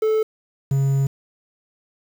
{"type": "tone pair in turn", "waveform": "triangle", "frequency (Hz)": [436.2, 137.12], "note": ["A4", "C#3"], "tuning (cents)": [-15, -18], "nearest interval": "octave + minor sixth", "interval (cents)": 2003, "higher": "first", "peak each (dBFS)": -14, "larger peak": "neither", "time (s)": [[0.02, 0.23], [0.71, 1.07]], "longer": "second", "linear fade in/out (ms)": 5, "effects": ["7-bit"]}